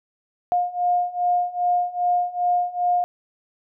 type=beating tone pair; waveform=sine; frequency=710 / 712.5 Hz; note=F5 / F5; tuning=+28 / +34 cents; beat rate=2.5 Hz; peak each=-23 / -21 dBFS; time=0.52-3.04 s; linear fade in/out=0 ms; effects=none